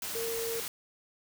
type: tone in noise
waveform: sine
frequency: 459 Hz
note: A#4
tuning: 27 cents flat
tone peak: -33 dBFS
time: 0.15-0.6 s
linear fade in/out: 2 ms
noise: white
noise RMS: -37 dBFS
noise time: 0.02-0.68 s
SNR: +1 dB
effects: none